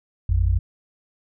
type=tone pair together; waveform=sine; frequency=55.37 / 87.9 Hz; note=A1 / F2; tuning=+12 / +12 cents; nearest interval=minor sixth; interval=800 cents; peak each=-19 / -19 dBFS; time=0.29-0.59 s; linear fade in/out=5 ms; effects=none